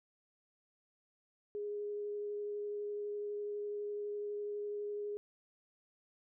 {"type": "tone with vibrato", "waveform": "sine", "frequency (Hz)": 413.5, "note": "G#4", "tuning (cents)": -8, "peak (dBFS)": -37, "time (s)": [1.55, 5.17], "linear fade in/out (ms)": 0, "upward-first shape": "triangle", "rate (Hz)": 12, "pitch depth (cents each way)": 10, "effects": []}